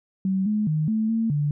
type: tone with pitch steps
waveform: sine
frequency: 190.7 / 212 / 154.5 / 218.9 / 225.7 / 146.6 Hz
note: G3 / G#3 / D#3 / A3 / A3 / D3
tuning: -47 / +36 / -12 / -9 / +44 / -3 cents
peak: -20 dBFS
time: 0.25-1.51 s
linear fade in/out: 2 ms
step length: 210 ms
effects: none